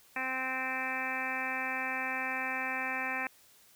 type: harmonic tone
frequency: 260 Hz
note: C4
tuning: 11 cents flat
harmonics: 1 / 2 / 3 / 4 / 5 / 6 / 7 / 8 / 9 / 10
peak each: -44 / -46 / -40 / -42 / -45 / -42 / -37 / -45 / -38 / -42 dBFS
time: 0.16-3.27 s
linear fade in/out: 2 ms
effects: white hiss -61 dBFS RMS until 3.75 s